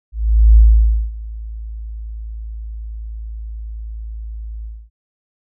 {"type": "tone with ADSR envelope", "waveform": "sine", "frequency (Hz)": 54.7, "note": "A1", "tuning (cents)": -9, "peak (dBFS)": -3, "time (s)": [0.12, 4.9], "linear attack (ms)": 440, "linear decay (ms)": 550, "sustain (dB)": -22, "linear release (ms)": 250, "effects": []}